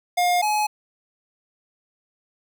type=tone pair in turn; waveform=square; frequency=711 / 845.5 Hz; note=F5 / G#5; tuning=+31 / +31 cents; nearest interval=minor third; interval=300 cents; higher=second; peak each=-18 / -20 dBFS; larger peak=first; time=0.17-0.42 / 0.42-0.67 s; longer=neither; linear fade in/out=10 ms; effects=none